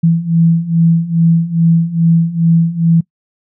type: beating tone pair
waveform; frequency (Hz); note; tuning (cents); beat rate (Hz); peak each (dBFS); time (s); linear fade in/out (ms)
sine; 164.81 / 167.21; E3 / E3; 0 / +25; 2.4; -13 / -10; 0.03-3.01; 10
effects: noise-tail reverb RT60 0.1 s tail -23 dB re dry